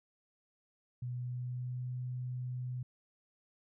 sine tone with pitch glide, 123.47 to 125.48 Hz, B2 to B2, 0 to +28 cents, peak -36 dBFS, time 1.02-2.83 s, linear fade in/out 5 ms, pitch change +28 cents, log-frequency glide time 1.13-1.89 s, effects none

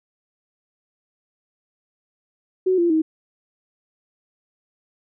sine tone with pitch steps, 372.4 / 343.5 / 316.8 Hz, F#4 / F4 / D#4, +11 / -29 / +31 cents, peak -15 dBFS, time 2.66-3.02 s, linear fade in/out 10 ms, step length 120 ms, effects none

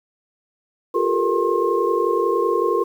sine tone cluster, 351.6 / 398.6 / 443.8 / 474.7 / 1068 Hz, F4 / G4 / A4 / A#4 / C6, +12 / +29 / +15 / +31 / +35 cents, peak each -23 dBFS, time 0.94-2.84 s, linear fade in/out 10 ms, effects 8-bit

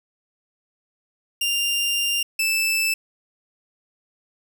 sawtooth tone pair in turn, 2794 / 2637 Hz, F7 / E7, 0 / 0 cents, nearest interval minor second, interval 100 cents, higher first, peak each -17 / -16 dBFS, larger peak second, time 1.41-2.23 / 2.39-2.94 s, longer first, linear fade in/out 5 ms, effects none

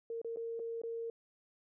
sine tone with dropouts, 460 Hz, A#4, 23 cents flat, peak -37 dBFS, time 0.1-1.1 s, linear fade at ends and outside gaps 2 ms, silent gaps 0.216-0.246 / 0.361-0.37 / 0.594-0.598 / 0.817-0.835 s, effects none

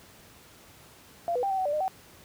sine tone with pitch steps, 687 / 493.2 / 789 / 769 / 752 / 584 / 608 / 760 Hz, F5 / B4 / G5 / G5 / F#5 / D5 / D#5 / F#5, -29 / -2 / +11 / -33 / +28 / -10 / -40 / +46 cents, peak -25 dBFS, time 1.28-1.88 s, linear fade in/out 0 ms, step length 75 ms, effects pink hiss -53 dBFS RMS until 2.24 s + high-pass 60 Hz 12 dB/octave

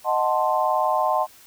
sine chord, D# diminished seventh, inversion none, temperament equal, 622.3 / 740 / 880 / 1046.5 Hz, D#5 / F#5 / A5 / C6, 0 / 0 / 0 / 0 cents, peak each -24 dBFS, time 0.04-1.27 s, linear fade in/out 50 ms, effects white hiss -50 dBFS RMS until 1.46 s

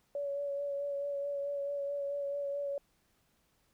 sine tone with vibrato, 566 Hz, C#5, 36 cents sharp, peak -33 dBFS, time 0.15-2.78 s, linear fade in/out 2 ms, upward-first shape sine, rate 4.6 Hz, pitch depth 20 cents each way, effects pink hiss -73 dBFS RMS until 3.73 s

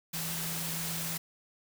sine tone in noise, 164.81 Hz, E3, in tune, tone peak -39 dBFS, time 0.13-1.18 s, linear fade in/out 10 ms, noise white, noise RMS -36 dBFS, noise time 0.13-1.18 s, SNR -6 dB, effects none

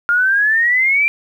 sine exponential sweep, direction up, 1400 to 2379 Hz, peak -11 dBFS, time 0.09-1.08 s, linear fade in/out 0 ms, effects 8-bit

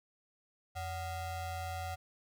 square ring-modulated tone, 328.8 Hz, E4, 4 cents flat, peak -35 dBFS, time 0.75-1.96 s, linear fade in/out 20 ms, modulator 415 Hz, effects none

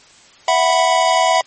square chord, E suspended second, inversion none, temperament equal, 659.3 / 740 / 987.8 Hz, E5 / F#5 / B5, 0 / 0 / 0 cents, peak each -17 dBFS, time 0.48-1.41 s, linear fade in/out 2 ms, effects white hiss -46 dBFS RMS until 1.46 s + MP3 32 kbps

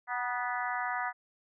harmonic tone with a mistuned harmonic, 246.9 Hz, B3, in tune, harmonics 3 / 4 / 5 / 6 / 7 / 8, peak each -36 / -37 / -38 / -39 / -39 / -40 dBFS, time 0.07-1.13 s, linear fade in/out 50 ms, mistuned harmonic 4, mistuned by -34 cents, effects none

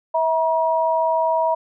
sine tone pair together, 648.3 / 955 Hz, E5 / A#5, -29 / +42 cents, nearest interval perfect fifth, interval 671 cents, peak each -19 dBFS, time 0.14-1.55 s, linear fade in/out 10 ms, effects none

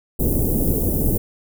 pink band-stop noise, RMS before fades -19 dBFS, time 0.19-1.18 s, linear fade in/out 10 ms, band 470 to 12000 Hz, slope 24 dB/octave, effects none

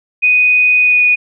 sine tone with pitch glide, 2489 to 2469 Hz, D#7 to D#7, 0 to -14 cents, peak -7 dBFS, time 0.22-1.16 s, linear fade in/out 20 ms, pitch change -14 cents, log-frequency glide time 0.8-1.02 s, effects none

